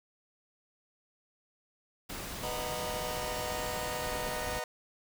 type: noise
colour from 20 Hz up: pink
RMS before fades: -40 dBFS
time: 2.09-4.6 s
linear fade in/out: 10 ms
type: chord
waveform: sawtooth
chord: B major seventh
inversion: none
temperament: just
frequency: 493.9 / 617.4 / 740.8 / 926 Hz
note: B4 / D#5 / F#5 / A#5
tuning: 0 / -14 / +2 / -12 cents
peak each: -36 / -35 / -38 / -38 dBFS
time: 2.43-4.64 s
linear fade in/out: 2 ms
effects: none